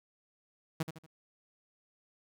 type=tone with echo; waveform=sawtooth; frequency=160 Hz; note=D#3; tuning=49 cents sharp; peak=-26 dBFS; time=0.8-0.83 s; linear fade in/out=5 ms; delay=78 ms; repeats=3; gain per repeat=-8 dB; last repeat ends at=1.064 s; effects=none